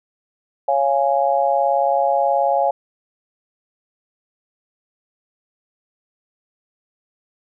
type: chord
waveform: sine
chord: Db major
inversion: none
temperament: just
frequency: 554.4 / 693 / 831.5 Hz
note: Db5 / F5 / Ab5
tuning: 0 / -14 / +2 cents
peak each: -19 dBFS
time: 0.68-2.71 s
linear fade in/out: 5 ms
effects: none